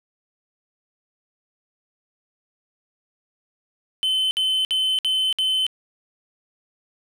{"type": "tone bursts", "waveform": "triangle", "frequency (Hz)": 3057, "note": "G7", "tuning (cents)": -44, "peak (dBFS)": -17, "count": 5, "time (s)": [4.03, 5.666], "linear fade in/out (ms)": 0, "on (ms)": 280, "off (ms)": 59, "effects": []}